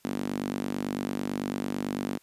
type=tone with high-pass filter; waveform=sawtooth; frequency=49 Hz; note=G1; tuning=in tune; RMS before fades=-32 dBFS; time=0.04-2.18 s; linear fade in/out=10 ms; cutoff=240 Hz; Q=3.3; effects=white hiss -63 dBFS RMS until 2.22 s + resampled to 32000 Hz